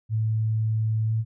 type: tone with pitch glide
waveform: sine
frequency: 110 to 111.41 Hz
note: A2 to A2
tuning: 0 to +22 cents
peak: -21 dBFS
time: 0.09-1.25 s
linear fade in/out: 50 ms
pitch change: +22 cents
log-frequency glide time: 1.06-1.14 s
effects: none